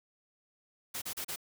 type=noise bursts; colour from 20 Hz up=white; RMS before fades=-38 dBFS; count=4; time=0.94-1.361 s; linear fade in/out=10 ms; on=79 ms; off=35 ms; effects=none